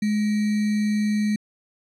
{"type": "tone with sample-and-hold", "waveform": "sine", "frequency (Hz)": 210.4, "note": "G#3", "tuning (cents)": 23, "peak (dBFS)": -19, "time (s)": [0.02, 1.36], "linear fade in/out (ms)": 5, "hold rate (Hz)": 2100, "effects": ["low-pass 8000 Hz 12 dB/octave"]}